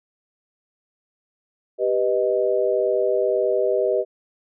sine chord, G augmented, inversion none, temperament equal, 392 / 493.9 / 622.3 Hz, G4 / B4 / D#5, 0 / 0 / 0 cents, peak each -22 dBFS, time 1.78-4.05 s, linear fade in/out 50 ms, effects none

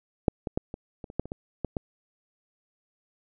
clicks, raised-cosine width 2 ms, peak -6 / -17 / -12 / -22 / -25 / -28 / -12 / -26 / -20 / -15 / -15 dBFS, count 11, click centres 0.282 / 0.472 / 0.575 / 0.741 / 1.042 / 1.101 / 1.196 / 1.256 / 1.319 / 1.647 / 1.768 s, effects none

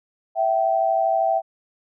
sine tone pair together, 659.3 / 771.9 Hz, E5 / G5, 0 / -27 cents, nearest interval minor third, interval 273 cents, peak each -20 dBFS, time 0.35-1.42 s, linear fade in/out 50 ms, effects none

